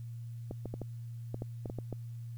clicks, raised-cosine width 2 ms, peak -25 dBFS, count 10, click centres 0.511 / 0.657 / 0.74 / 0.817 / 1.344 / 1.421 / 1.658 / 1.699 / 1.787 / 1.927 s, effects added 117 Hz sine -40 dBFS peak until 2.37 s + white hiss -69 dBFS RMS until 2.37 s

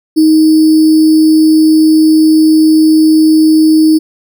sine tone with sample-and-hold, 313.7 Hz, D#4, 14 cents sharp, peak -3 dBFS, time 0.16-3.99 s, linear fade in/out 20 ms, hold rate 4900 Hz, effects none

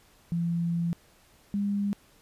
sine tone pair in turn, 169.9 / 202 Hz, F3 / G#3, -47 / -48 cents, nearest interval minor third, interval 299 cents, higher second, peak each -25 dBFS, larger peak neither, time 0.32-0.93 / 1.54-1.93 s, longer first, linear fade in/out 0 ms, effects pink hiss -60 dBFS RMS until 2.21 s + resampled to 32000 Hz

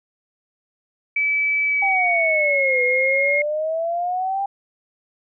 sine tone with pitch glide, 2300 to 2146 Hz, D7 to C7, -37 to +43 cents, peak -17 dBFS, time 1.16-3.42 s, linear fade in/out 5 ms, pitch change -120 cents, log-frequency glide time 1.65-2.76 s
sine exponential two-way sweep, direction down then up, 801 to 493.9 to 801 Hz, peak -20 dBFS, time 1.82-4.46 s, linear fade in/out 5 ms, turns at 2.83 s
effects none

